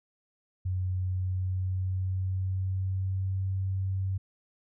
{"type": "tone with pitch glide", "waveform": "sine", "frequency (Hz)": [92.3, 95.39], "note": ["F#2", "G2"], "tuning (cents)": [-4, -47], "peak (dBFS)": -27, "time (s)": [0.65, 4.18], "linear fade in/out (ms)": 10, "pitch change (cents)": 57, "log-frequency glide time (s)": [1.03, 3.44], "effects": []}